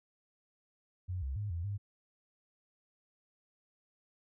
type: tone with pitch steps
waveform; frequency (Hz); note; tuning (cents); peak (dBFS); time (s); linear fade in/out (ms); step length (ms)
sine; 91 / 67.1 / 103.7 / 84.7 / 101.2; F#2 / C2 / G#2 / E2 / G#2; -28 / +44 / -2 / +48 / -44; -34; 1.08-1.78; 20; 140
effects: none